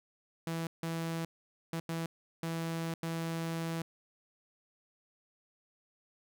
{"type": "tone bursts at uneven times", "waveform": "sawtooth", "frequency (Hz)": 164.81, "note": "E3", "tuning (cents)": 0, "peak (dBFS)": -30, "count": 6, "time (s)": [[0.47, 0.67], [0.83, 1.25], [1.73, 1.8], [1.89, 2.06], [2.43, 2.94], [3.03, 3.82]], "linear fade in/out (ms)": 2, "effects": []}